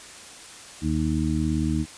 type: harmonic tone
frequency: 77.7 Hz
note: D#2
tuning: 2 cents flat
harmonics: 1 / 2 / 3 / 4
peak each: -27 / -27 / -27 / -27 dBFS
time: 0.81-1.86 s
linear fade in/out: 50 ms
effects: white hiss -43 dBFS RMS until 1.97 s + resampled to 22050 Hz